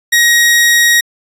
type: tone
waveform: sawtooth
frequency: 1889 Hz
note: A#6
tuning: 22 cents sharp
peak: -3 dBFS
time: 0.12-1.01 s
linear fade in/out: 10 ms
effects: resampled to 32000 Hz